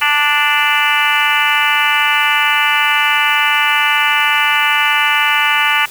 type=harmonic tone; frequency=293.7 Hz; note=D4; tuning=in tune; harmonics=3 / 4 / 5 / 6 / 7 / 8 / 9 / 10; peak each=-19 / -19 / -19 / -19 / -19 / -19 / -19 / -19 dBFS; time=0.01-5.86 s; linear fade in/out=10 ms; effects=white hiss -34 dBFS RMS until 5.9 s